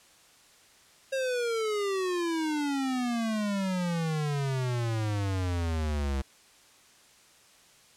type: exponential sweep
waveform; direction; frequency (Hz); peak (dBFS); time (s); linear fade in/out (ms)
square; down; 542 to 66.3; -28; 1.12-6.22; 10
effects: white hiss -58 dBFS RMS until 7.96 s + low-pass 9000 Hz 12 dB/octave